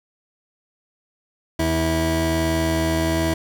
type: tone pair together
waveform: 25% pulse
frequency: 81.1 / 325.3 Hz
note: E2 / E4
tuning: -28 / -23 cents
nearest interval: 2 octaves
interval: 2405 cents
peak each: -19 / -17 dBFS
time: 1.59-3.34 s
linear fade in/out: 5 ms
effects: none